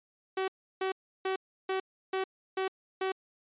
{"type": "tone bursts", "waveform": "sawtooth", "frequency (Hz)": 380, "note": "F#4", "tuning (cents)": 46, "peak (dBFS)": -25, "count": 7, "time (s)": [0.37, 3.12], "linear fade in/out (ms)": 5, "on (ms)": 110, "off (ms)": 330, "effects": ["resampled to 8000 Hz"]}